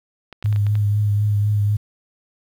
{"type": "clicks", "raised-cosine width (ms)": 0.3, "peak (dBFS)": -21, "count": 7, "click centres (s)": [0.327, 0.426, 0.459, 0.527, 0.561, 0.667, 0.754]}
{"type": "tone with vibrato", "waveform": "sine", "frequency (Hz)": 103.83, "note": "G#2", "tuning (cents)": 0, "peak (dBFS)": -15, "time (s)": [0.44, 1.77], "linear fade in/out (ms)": 10, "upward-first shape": "triangle", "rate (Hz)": 4, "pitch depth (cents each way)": 29}
{"effects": ["8-bit"]}